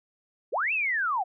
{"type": "linear two-way sweep", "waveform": "sine", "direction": "up then down", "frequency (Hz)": [328.1, 2710, 680], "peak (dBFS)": -24, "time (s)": [0.52, 1.24], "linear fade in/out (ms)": 20, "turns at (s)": 0.73, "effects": []}